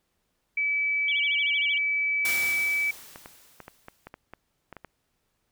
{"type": "tone", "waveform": "sine", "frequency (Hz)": 2298, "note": "D7", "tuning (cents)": -38, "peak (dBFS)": -23, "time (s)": [0.57, 2.91], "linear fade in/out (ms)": 5}
{"type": "tone with vibrato", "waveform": "sine", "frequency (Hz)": 3093, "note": "G7", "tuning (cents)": -24, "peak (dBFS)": -28, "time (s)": [1.08, 1.78], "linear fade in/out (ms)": 2, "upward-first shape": "sine", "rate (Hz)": 13, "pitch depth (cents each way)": 180}
{"type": "noise with exponential decay", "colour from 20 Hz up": "white", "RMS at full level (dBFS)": -30, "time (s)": [2.25, 4.09], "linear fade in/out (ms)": 1, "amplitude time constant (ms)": 400}
{"type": "clicks", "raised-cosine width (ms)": 0.5, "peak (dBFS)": -26, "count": 12, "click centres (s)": [2.49, 3.159, 3.259, 3.603, 3.681, 3.884, 4.07, 4.141, 4.336, 4.727, 4.767, 4.847]}
{"effects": ["pink hiss -75 dBFS RMS until 5.51 s"]}